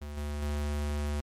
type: tone with level steps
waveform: square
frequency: 73.42 Hz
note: D2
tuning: in tune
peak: -38 / -33 / -30 dBFS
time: 0.01-1.21 s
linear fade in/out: 10 ms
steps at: 0.17 / 0.42 s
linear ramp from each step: 5 ms
effects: MP3 64 kbps